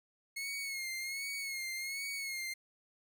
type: tone with vibrato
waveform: sawtooth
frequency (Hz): 2169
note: C#7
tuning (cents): -38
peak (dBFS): -34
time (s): 0.36-2.54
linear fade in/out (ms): 10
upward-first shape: sine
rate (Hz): 1.3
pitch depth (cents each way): 60
effects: none